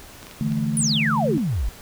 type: clicks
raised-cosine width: 0.2 ms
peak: -23 dBFS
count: 4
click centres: 0.229 / 0.269 / 0.312 / 0.521 s
type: chord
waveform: sine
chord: D suspended second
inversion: none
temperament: equal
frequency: 146.83 / 164.81 / 220 Hz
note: D3 / E3 / A3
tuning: 0 / 0 / 0 cents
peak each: -25 / -28 / -23 dBFS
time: 0.41-1.38 s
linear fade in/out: 0 ms
type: exponential sweep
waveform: sine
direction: down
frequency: 10380 to 43.65 Hz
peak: -20 dBFS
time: 0.77-1.69 s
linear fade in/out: 0 ms
effects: pink hiss -43 dBFS RMS until 1.81 s